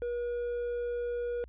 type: tone with hard clipping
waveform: sine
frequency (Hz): 480.7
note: B4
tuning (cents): -47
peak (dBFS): -32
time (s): 0.02-1.44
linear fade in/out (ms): 0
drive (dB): 3
effects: added 60 Hz sine -49 dBFS peak until 1.48 s + resampled to 8000 Hz